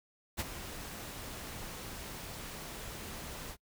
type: noise with ADSR envelope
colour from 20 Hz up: pink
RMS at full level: -33 dBFS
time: 0.37-3.57 s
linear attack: 30 ms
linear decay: 28 ms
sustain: -11 dB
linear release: 63 ms
effects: noise-tail reverb RT60 0.1 s tail -26 dB re dry